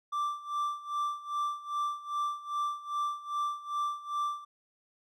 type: tone with tremolo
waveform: triangle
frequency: 1174.7 Hz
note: D6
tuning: in tune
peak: -26 dBFS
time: 0.12-4.45 s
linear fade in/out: 10 ms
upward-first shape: sine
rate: 2.5 Hz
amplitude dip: 85%
effects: none